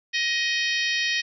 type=harmonic tone with a mistuned harmonic; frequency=627 Hz; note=D#5; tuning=13 cents sharp; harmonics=3 / 4 / 5 / 6 / 7 / 8 / 9; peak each=-26 / -28 / -30 / -32 / -33 / -34 / -35 dBFS; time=0.13-1.22 s; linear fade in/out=20 ms; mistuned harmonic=8; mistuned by=+15 cents; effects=none